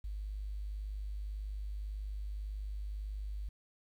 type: tone with quantisation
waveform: sine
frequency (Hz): 50.9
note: G#1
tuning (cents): -34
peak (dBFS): -37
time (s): 0.04-3.49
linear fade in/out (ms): 5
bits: 11
effects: none